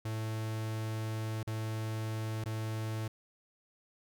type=tone with dropouts; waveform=45% pulse; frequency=110 Hz; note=A2; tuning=in tune; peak=-34 dBFS; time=0.05-3.08 s; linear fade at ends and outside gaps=5 ms; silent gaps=1.431-1.472 / 2.441-2.458 s; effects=none